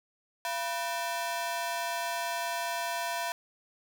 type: ring-modulated tone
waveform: sawtooth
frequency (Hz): 830.6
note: G#5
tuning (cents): 0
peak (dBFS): -24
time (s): 0.45-3.32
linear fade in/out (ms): 0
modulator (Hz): 146
effects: none